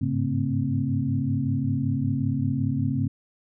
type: tone cluster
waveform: sine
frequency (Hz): 100.8 / 106.1 / 138.4 / 226.7 / 263.9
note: G2 / G#2 / C#3 / A#3 / C4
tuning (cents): +49 / +38 / -2 / -48 / +15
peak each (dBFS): -31 / -30 / -26 / -30 / -28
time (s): 0.01-3.08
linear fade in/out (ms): 10
effects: none